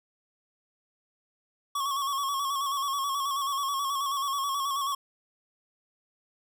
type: tone with vibrato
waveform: square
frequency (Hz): 1108.7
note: C#6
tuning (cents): 0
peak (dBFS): -28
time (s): 1.75-4.95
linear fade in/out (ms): 5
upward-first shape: square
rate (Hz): 9.3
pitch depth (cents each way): 44
effects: none